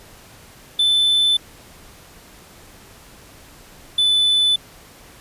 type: tone pair in turn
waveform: triangle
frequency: 3520 / 3498 Hz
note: A7 / A7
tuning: 0 / -11 cents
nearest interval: unison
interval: 11 cents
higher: first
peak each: -12 dBFS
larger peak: neither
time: 0.79-1.37 / 3.98-4.56 s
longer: neither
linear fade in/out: 5 ms
effects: pink hiss -45 dBFS RMS until 5.2 s + resampled to 32000 Hz